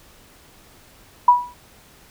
sine tone with exponential decay, 977 Hz, B5, 19 cents flat, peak -5 dBFS, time 1.28-1.54 s, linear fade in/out 5 ms, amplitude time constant 55 ms, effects pink hiss -50 dBFS RMS until 2.1 s

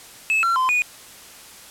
triangle tone with pitch steps, 2600 / 1361 / 1031 / 2463 Hz, E7 / F6 / C6 / D#7, -24 / -45 / -26 / -18 cents, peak -15 dBFS, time 0.3-0.82 s, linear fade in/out 0 ms, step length 130 ms, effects white hiss -43 dBFS RMS until 1.7 s + low-pass 12000 Hz 12 dB/octave

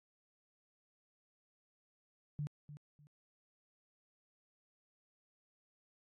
sine tone with echo, 147.4 Hz, D3, 7 cents sharp, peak -36 dBFS, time 2.39-2.47 s, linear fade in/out 0 ms, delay 300 ms, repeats 2, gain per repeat -12 dB, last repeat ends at 3.07 s, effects AAC 32 kbps

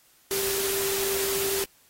sine tone in noise, 392.4 Hz, G4, 2 cents sharp, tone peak -28 dBFS, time 0.31-1.64 s, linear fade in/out 0 ms, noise white, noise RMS -29 dBFS, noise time 0.31-1.64 s, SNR -2 dB, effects white hiss -60 dBFS RMS until 1.89 s + AAC 48 kbps

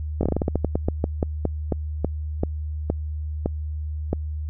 slowing click train, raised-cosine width 2 ms, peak -8 dBFS, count 21, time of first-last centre 0.21-4.13 s, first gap 21 ms, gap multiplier 1.2, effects added 76 Hz sine -26 dBFS peak until 4.49 s

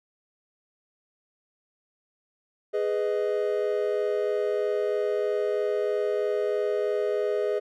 triangle chord, G# minor, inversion none, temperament just, 415.3 / 498.4 / 623 Hz, G#4 / B4 / D#5, 0 / +16 / +2 cents, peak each -24 / -28 / -28 dBFS, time 2.73-7.6 s, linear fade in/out 20 ms, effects none

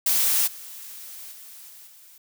blue noise with level steps, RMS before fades -21 / -40 / -44 / -46 / -50 dBFS, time 0.06-2.18 s, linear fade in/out 5 ms, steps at 0.46 / 1.31 / 1.68 / 1.86 s, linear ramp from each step 20 ms, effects none

